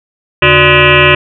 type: tone with frequency modulation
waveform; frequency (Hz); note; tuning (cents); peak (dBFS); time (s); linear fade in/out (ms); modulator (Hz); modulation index
sine; 1480; F#6; 0; -3; 0.42-1.15; 5; 223; 6.3
effects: none